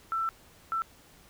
sine tone bursts at uneven times, 1334 Hz, E6, 20 cents sharp, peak -27 dBFS, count 2, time 0.12-0.29 / 0.72-0.82 s, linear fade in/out 0 ms, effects pink hiss -57 dBFS RMS until 1.29 s

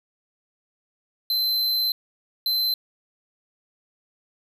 square tone bursts at uneven times, 4079 Hz, C8, 45 cents flat, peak -21 dBFS, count 2, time 1.3-1.92 / 2.46-2.74 s, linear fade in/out 2 ms, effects none

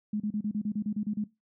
sine tone bursts, 210.4 Hz, G#3, 23 cents sharp, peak -27 dBFS, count 11, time 0.13-1.241 s, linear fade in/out 5 ms, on 71 ms, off 33 ms, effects noise-tail reverb RT60 0.2 s tail -18 dB re dry

